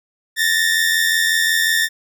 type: tone pair together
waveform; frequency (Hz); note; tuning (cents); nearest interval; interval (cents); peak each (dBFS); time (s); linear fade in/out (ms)
sawtooth; 1760 / 1845.5; A6 / A#6; 0 / -18; minor second; 82; -14; 0.36-1.89; 50
effects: none